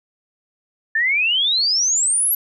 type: exponential sweep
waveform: sine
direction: up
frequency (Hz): 1744 to 11930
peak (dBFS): -15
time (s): 0.95-2.35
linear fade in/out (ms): 5
effects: none